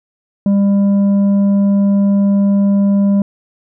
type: tone with tanh clipping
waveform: sine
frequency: 199.6 Hz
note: G3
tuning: 32 cents sharp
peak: -10 dBFS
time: 0.46-3.22 s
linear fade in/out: 2 ms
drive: 6 dB
effects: none